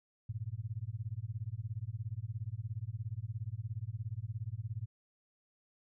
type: tone with tremolo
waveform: sine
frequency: 109.9 Hz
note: A2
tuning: 2 cents flat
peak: -33 dBFS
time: 0.29-4.86 s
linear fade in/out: 5 ms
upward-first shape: sine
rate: 17 Hz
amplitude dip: 100%
effects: none